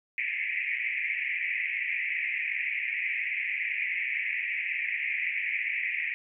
white band-pass noise, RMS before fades -31 dBFS, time 0.18-6.14 s, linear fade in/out 0 ms, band 1900 to 2500 Hz, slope 96 dB/octave, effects none

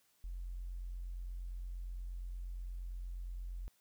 triangle tone with tanh clipping, 44.28 Hz, F1, 25 cents sharp, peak -40 dBFS, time 0.24-3.68 s, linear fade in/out 0 ms, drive 4 dB, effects white hiss -73 dBFS RMS until 3.8 s

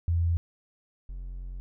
sine / triangle tone pair in turn, 84.7 / 44.74 Hz, E2 / F1, +48 / +43 cents, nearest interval major seventh, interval 1105 cents, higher first, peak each -22 / -33 dBFS, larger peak first, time 0.08-0.37 / 1.09-1.6 s, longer second, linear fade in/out 0 ms, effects none

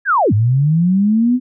sine linear two-way sweep, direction down then up, 1700 to 100 to 256.3 Hz, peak -10 dBFS, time 0.05-1.4 s, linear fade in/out 50 ms, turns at 0.33 s, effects none

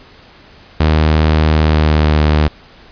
sawtooth tone with pitch glide, 77.78 to 76 Hz, D#2 to D#2, 0 to -40 cents, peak -5 dBFS, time 0.8-2.48 s, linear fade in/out 5 ms, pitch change -40 cents, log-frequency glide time 1.57-2.2 s, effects pink hiss -42 dBFS RMS until 2.91 s + resampled to 11025 Hz

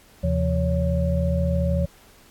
sine tone cluster, 78.2 / 132.1 / 171.1 / 561 Hz, D#2 / C3 / F3 / C#5, +9 / +17 / -35 / +21 cents, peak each -22 / -29 / -24 / -27 dBFS, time 0.23-1.86 s, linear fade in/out 10 ms, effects pink hiss -53 dBFS RMS until 2.3 s + AAC 64 kbps

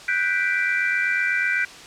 sine chord, G major seventh, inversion third, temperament equal, 1480 / 1568 / 1975.5 / 2349 Hz, F#6 / G6 / B6 / D7, 0 / 0 / 0 / 0 cents, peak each -25 dBFS, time 0.08-1.65 s, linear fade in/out 5 ms, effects white hiss -41 dBFS RMS until 1.86 s + low-pass 6000 Hz 12 dB/octave

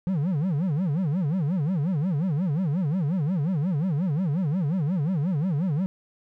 triangle tone with vibrato, 164.81 Hz, E3, in tune, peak -20 dBFS, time 0.07-5.86 s, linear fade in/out 0 ms, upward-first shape sine, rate 5.6 Hz, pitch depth 290 cents each way, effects none

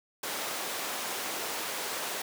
pink high-pass noise, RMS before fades -35 dBFS, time 0.23-2.22 s, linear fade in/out 5 ms, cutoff 460 Hz, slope 12 dB/octave, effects none

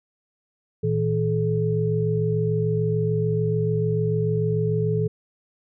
sine tone cluster, 113.4 / 160.2 / 429.1 Hz, A#2 / E3 / A4, -47 / -49 / -43 cents, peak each -24 dBFS, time 0.83-5.08 s, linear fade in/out 10 ms, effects none

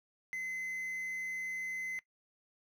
triangle tone with quantisation, 2047 Hz, C7, 38 cents flat, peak -34 dBFS, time 0.33-1.99 s, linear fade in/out 0 ms, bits 10, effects noise-tail reverb RT60 0.1 s tail -20 dB re dry

